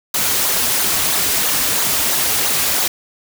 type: noise with flanger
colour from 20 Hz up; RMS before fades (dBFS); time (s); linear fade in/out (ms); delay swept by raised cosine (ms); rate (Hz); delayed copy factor
white; -17; 0.14-2.88; 5; 0.36 to 5.96; 3; -0.55
effects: none